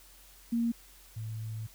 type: tone pair in turn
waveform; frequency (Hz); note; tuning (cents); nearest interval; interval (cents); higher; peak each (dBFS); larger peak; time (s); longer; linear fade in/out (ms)
sine; 233.1 / 110.55; A#3 / A2; 0 / +9; octave + minor second; 1291; first; -26 / -35; first; 0.52-0.72 / 1.16-1.67; second; 10
effects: added 45 Hz sine -58 dBFS peak until 1.74 s + white hiss -57 dBFS RMS until 1.74 s